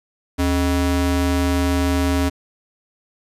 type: ring-modulated tone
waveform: square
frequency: 174.61 Hz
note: F3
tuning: in tune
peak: -14 dBFS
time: 0.38-2.3 s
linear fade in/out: 20 ms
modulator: 97.7 Hz
effects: resampled to 32000 Hz + 9-bit